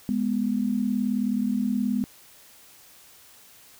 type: tone pair together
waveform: sine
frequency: 207.7 / 246.6 Hz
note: G#3 / B3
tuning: 0 / -2 cents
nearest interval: minor third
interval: 298 cents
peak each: -25 dBFS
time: 0.09-2.04 s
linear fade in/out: 0 ms
effects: white hiss -52 dBFS RMS until 3.79 s